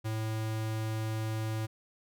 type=tone; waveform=square; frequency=110 Hz; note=A2; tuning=in tune; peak=-32 dBFS; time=0.04-1.67 s; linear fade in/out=20 ms; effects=none